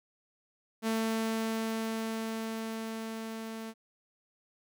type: tone with level ramp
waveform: sawtooth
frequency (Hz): 223.3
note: A3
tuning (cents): +26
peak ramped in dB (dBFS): -24 to -35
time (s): 0.82-3.74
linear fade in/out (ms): 50
effects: none